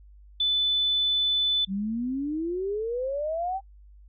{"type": "tone", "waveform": "sine", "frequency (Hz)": 3500, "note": "A7", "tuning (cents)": -10, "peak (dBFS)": -21, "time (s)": [0.4, 1.65], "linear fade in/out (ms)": 5}
{"type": "exponential sweep", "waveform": "sine", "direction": "up", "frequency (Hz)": [186.4, 792], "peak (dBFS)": -26, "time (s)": [1.67, 3.61], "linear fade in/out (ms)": 50}
{"effects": ["noise-tail reverb RT60 0.1 s tail -23 dB re dry", "added 50 Hz sine -48 dBFS peak until 4.08 s"]}